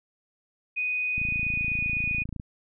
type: tone with pitch glide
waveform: sine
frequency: 2489 to 2473 Hz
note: D#7 to D#7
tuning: 0 to -11 cents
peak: -25 dBFS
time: 0.76-2.24 s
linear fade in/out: 20 ms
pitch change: -11 cents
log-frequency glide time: 1.13-1.78 s
type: click train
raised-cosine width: 5 ms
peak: -23 dBFS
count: 35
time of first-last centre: 1.18-2.399 s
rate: 27.9 Hz
effects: none